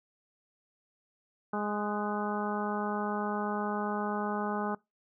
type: harmonic tone with a mistuned harmonic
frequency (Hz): 207.7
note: G#3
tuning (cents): 0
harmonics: 1 / 2 / 3 / 4 / 5 / 6 / 7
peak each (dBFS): -34 / -37 / -40 / -36 / -41 / -39 / -42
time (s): 1.53-4.75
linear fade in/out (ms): 5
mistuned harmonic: 7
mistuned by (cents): +41
effects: noise-tail reverb RT60 0.2 s tail -23 dB re dry